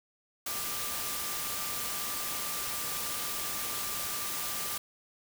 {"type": "tone in noise", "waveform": "sine", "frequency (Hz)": 1188, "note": "D6", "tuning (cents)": 20, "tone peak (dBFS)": -44, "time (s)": [0.46, 4.78], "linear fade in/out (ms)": 5, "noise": "white", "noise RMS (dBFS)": -35, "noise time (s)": [0.46, 4.78], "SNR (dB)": -12, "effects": []}